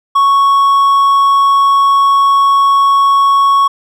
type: tone with hard clipping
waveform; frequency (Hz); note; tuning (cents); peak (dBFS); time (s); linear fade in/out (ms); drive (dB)
triangle; 1108.7; C#6; 0; -7; 0.15-3.68; 10; 6
effects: none